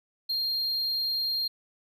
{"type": "tone", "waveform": "triangle", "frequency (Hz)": 4210, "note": "C8", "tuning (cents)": 10, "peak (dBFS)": -25, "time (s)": [0.29, 1.48], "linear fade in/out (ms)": 10, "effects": []}